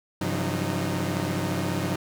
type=tone cluster; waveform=sawtooth; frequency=98.6 / 135 / 169.4 / 184 / 308 Hz; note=G2 / C#3 / E3 / F#3 / D#4; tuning=+11 / -45 / +48 / -9 / -17 cents; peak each=-28 dBFS; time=0.21-1.96 s; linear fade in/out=5 ms; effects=none